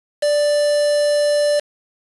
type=tone with quantisation; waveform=triangle; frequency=587.3 Hz; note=D5; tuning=in tune; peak=-12 dBFS; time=0.22-1.6 s; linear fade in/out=10 ms; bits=4; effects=resampled to 24000 Hz